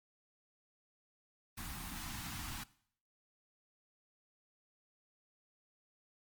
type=band-stop noise; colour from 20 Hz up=pink; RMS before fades=-44 dBFS; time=1.57-2.64 s; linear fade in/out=10 ms; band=310 to 760 Hz; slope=48 dB/octave; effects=noise-tail reverb RT60 0.6 s tail -19 dB re dry + Opus 24 kbps